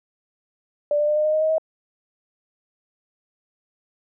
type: tone with pitch steps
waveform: sine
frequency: 587.3 / 594.1 / 601 / 608 / 615.1 / 622.2 / 629.5 / 636.8 Hz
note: D5 / D5 / D5 / D#5 / D#5 / D#5 / D#5 / D#5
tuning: 0 / +20 / +40 / -40 / -20 / 0 / +20 / +40 cents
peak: -17 dBFS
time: 0.91-1.582 s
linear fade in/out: 2 ms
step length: 84 ms
effects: none